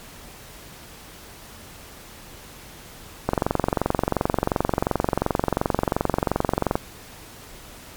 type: click train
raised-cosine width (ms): 1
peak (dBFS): -5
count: 80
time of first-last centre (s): 3.29-6.755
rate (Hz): 22.8
effects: pink hiss -43 dBFS RMS until 7.96 s + MP3 96 kbps